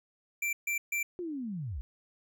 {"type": "tone bursts", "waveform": "square", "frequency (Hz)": 2349, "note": "D7", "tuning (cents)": 0, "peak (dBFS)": -30, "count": 3, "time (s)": [0.42, 1.03], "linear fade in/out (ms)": 5, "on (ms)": 110, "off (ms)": 140}
{"type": "linear sweep", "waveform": "sine", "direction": "down", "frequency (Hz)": [366.2, 50.2], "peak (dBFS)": -34, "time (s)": [1.19, 1.81], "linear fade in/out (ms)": 0}
{"effects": []}